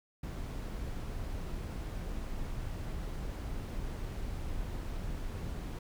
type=noise; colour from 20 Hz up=brown; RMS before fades=-38 dBFS; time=0.23-5.79 s; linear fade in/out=5 ms; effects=none